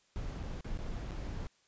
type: noise with dropouts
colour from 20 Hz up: brown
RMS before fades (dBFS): -39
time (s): 0.16-1.47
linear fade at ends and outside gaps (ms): 0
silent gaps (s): 0.431-0.436 / 0.609-0.645 / 0.775-0.789 / 1.108-1.118
effects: white hiss -70 dBFS RMS until 1.67 s + resampled to 16000 Hz